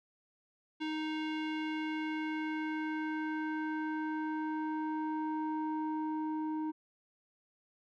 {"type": "tone with low-pass filter sweep", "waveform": "square", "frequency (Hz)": 311.2, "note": "D#4", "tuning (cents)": 0, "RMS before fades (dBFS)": -36, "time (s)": [0.8, 6.72], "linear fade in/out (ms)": 20, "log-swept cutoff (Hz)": [3200, 730], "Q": 2.1, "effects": []}